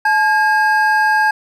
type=tone pair together; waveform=triangle; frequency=860 / 1623.5 Hz; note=A5 / G#6; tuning=-40 / -40 cents; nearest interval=major seventh; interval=1100 cents; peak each=-12 dBFS; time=0.05-1.31 s; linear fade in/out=5 ms; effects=none